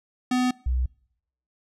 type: tone pair in turn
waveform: square / sine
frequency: 251.2 / 62.8 Hz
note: B3 / B1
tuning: +30 / +30 cents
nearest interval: 2 octaves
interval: 2400 cents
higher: first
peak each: -21 dBFS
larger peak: neither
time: 0.31-0.51 / 0.66-0.86 s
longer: neither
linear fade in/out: 5 ms
effects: noise-tail reverb RT60 0.7 s tail -24 dB re dry + low-pass 8000 Hz 12 dB/octave